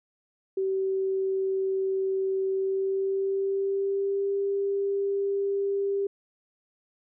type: tone with pitch glide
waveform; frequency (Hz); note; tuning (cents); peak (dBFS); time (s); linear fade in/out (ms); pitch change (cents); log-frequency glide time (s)
sine; 383.7 to 397.2; G4 to G4; -37 to +23; -24; 0.57-6.07; 5; +60; 2.49-4.33
effects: none